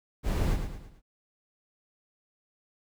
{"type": "noise with echo", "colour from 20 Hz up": "brown", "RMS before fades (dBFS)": -27, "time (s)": [0.23, 0.58], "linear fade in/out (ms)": 50, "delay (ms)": 110, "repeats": 4, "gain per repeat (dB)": -7, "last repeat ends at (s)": 1.02, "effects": []}